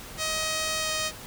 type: tone with pitch glide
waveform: 5% pulse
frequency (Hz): 630 to 625.6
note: D#5 to D#5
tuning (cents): +21 to +9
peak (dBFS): -15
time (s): 0.17-1.12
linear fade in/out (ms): 50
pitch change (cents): -12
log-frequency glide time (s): 0.8-0.91
effects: pink hiss -42 dBFS RMS until 1.26 s